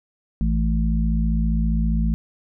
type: harmonic tone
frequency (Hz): 55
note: A1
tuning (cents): 0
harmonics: 1 / 3 / 4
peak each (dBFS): -19 / -24 / -25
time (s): 0.41-2.14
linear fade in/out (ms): 0
effects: none